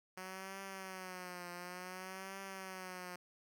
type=tone with vibrato; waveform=5% pulse; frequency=185 Hz; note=F#3; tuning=in tune; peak=-34 dBFS; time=0.17-3.16 s; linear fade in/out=5 ms; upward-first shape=triangle; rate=0.56 Hz; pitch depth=94 cents each way; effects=none